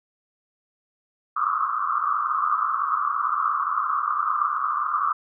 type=band-pass noise; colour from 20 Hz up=white; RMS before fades=-24 dBFS; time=1.36-5.13 s; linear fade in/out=5 ms; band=1100 to 1300 Hz; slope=96 dB/octave; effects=none